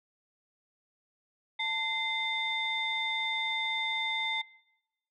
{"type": "tone cluster", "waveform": "sine", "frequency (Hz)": [889, 2074, 3596], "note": ["A5", "C7", "A7"], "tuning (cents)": [18, -16, 37], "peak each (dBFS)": [-36, -32, -33], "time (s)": [1.59, 4.42], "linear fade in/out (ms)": 10, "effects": ["noise-tail reverb RT60 1.0 s tail -23 dB re dry", "tanh soft clip ceiling -20 dBFS"]}